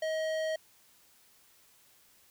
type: tone with tanh clipping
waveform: sine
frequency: 633 Hz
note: D#5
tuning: 30 cents sharp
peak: -32 dBFS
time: 0.02-0.56 s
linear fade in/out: 5 ms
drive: 17 dB
effects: white hiss -63 dBFS RMS until 2.3 s